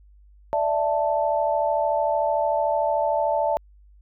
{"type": "chord", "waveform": "sine", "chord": "D suspended second", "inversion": "none", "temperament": "just", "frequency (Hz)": [587.3, 660.7, 881], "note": ["D5", "E5", "A5"], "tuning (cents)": [0, 4, 2], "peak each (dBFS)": -24, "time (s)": [0.53, 3.57], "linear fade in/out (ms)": 0, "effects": ["added 50 Hz sine -49 dBFS peak until 4.01 s"]}